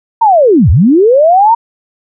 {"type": "linear two-way sweep", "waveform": "sine", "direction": "down then up", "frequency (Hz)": [943, 65.41, 943], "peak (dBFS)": -3, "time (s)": [0.21, 1.55], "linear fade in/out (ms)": 10, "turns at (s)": 0.7, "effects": []}